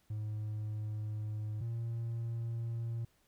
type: tone pair in turn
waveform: triangle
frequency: 106.9 / 115.76 Hz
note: A2 / A#2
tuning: -49 / -12 cents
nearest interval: minor second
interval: 137 cents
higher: second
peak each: -33 / -32 dBFS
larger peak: second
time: 0.1-1.61 / 1.61-3.05 s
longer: first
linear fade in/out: 5 ms
effects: tanh soft clip ceiling -29 dBFS + pink hiss -72 dBFS RMS until 3.27 s